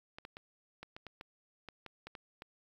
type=clicks; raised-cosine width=0.3 ms; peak=-30 dBFS; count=12; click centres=0.185 / 0.251 / 0.369 / 0.83 / 0.965 / 1.067 / 1.211 / 1.687 / 1.863 / 2.07 / 2.152 / 2.421 s; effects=10-bit